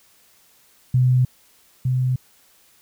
sine tone pair in turn, 126.8 / 127.83 Hz, B2 / C3, +46 / -40 cents, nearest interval unison, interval 14 cents, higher second, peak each -13 / -17 dBFS, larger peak first, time 0.94-1.25 / 1.85-2.16 s, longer neither, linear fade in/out 5 ms, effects white hiss -56 dBFS RMS until 2.81 s

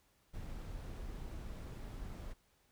brown noise, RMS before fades -45 dBFS, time 0.33-2.34 s, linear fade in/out 20 ms, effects pink hiss -73 dBFS RMS until 2.71 s

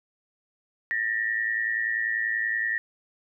sine tone pair together, 1789.6 / 1900 Hz, A6 / A#6, +29 / +33 cents, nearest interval minor second, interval 104 cents, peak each -27 dBFS, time 0.91-2.78 s, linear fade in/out 0 ms, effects none

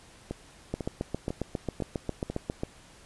two click trains, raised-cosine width 2 ms, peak -16 / -19 dBFS, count 15 / 5, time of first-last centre 0.74-2.634 / 0.31-2.3 s, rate 7.39 / 2.01 Hz, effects pink hiss -54 dBFS RMS until 3.05 s + resampled to 24000 Hz

